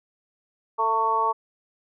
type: harmonic tone with a mistuned harmonic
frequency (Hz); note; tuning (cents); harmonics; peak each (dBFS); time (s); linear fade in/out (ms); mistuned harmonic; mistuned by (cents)
222.7; A3; +21; 2 / 3 / 4 / 5; -30 / -33 / -23 / -23; 0.78-1.33; 20; 4; +17
effects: none